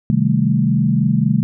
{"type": "chord", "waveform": "sine", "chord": "A half-diminished seventh", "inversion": "first", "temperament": "equal", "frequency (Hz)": [130.81, 155.56, 196, 220], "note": ["C3", "Eb3", "G3", "A3"], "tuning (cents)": [0, 0, 0, 0], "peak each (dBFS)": -18, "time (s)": [0.1, 1.43], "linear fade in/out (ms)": 0, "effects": []}